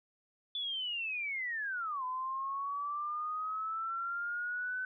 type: linear two-way sweep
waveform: sine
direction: down then up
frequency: 3479 to 1008 to 1517 Hz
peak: -34 dBFS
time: 0.55-4.85 s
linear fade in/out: 2 ms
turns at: 2.04 s
effects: none